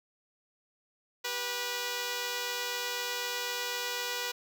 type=tone pair together; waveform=5% pulse; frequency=392 / 488 Hz; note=G4 / B4; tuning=0 / -21 cents; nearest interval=major third; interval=379 cents; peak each=-31 / -21 dBFS; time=1.24-4.32 s; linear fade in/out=10 ms; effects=none